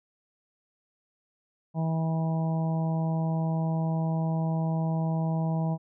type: harmonic tone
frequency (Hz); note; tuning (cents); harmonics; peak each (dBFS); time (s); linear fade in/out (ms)
161.8; E3; -32; 1 / 2 / 3 / 4 / 5 / 6; -25 / -40 / -43 / -37 / -39 / -42; 1.74-5.78; 50
effects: none